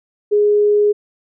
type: tone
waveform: sine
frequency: 415.3 Hz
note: G#4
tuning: in tune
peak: -10 dBFS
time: 0.31-0.93 s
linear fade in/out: 20 ms
effects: none